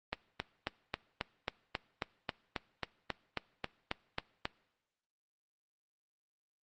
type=click train; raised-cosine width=0.3 ms; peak=-17 dBFS; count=17; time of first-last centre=0.13-4.454 s; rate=3.7 Hz; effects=noise-tail reverb RT60 1.0 s tail -22 dB re dry + Opus 24 kbps